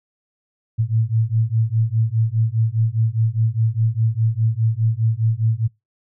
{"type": "beating tone pair", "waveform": "sine", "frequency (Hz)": [109.8, 114.7], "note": ["A2", "A#2"], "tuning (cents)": [-3, -28], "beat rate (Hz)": 4.9, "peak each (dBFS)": -19, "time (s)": [0.78, 5.68], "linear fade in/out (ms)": 20, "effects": ["noise-tail reverb RT60 0.2 s tail -24 dB re dry"]}